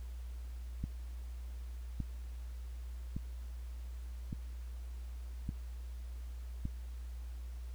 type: click train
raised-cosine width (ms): 5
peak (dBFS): -25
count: 6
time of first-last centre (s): 0.84-6.654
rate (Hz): 0.86
effects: added 60 Hz sine -41 dBFS peak until 7.74 s + pink hiss -63 dBFS RMS until 7.74 s